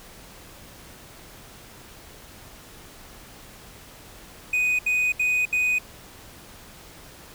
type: tone bursts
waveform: triangle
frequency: 2491 Hz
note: D#7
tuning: 1 cent sharp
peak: -18 dBFS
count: 4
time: 4.53-5.786 s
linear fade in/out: 5 ms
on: 260 ms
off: 72 ms
effects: pink hiss -46 dBFS RMS until 7.34 s